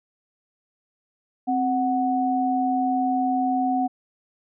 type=tone pair together; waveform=sine; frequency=261.6 / 740 Hz; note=C4 / F#5; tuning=0 / 0 cents; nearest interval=octave + tritone; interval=1800 cents; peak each=-23 / -22 dBFS; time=1.47-3.88 s; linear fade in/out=20 ms; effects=none